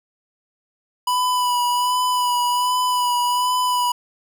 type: tone with vibrato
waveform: square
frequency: 987.8 Hz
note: B5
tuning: in tune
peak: -18 dBFS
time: 1.07-3.92 s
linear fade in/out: 5 ms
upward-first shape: sine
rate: 1.3 Hz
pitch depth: 23 cents each way
effects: none